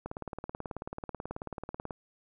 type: click train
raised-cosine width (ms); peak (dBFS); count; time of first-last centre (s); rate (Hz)
1; -23; 35; 0.06-1.908; 18.4
effects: none